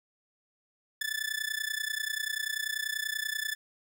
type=tone with amplitude modulation; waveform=sawtooth; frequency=1742 Hz; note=A6; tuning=18 cents flat; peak=-24 dBFS; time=1.01-3.55 s; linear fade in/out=5 ms; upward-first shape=sine; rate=30.3 Hz; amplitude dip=90%; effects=none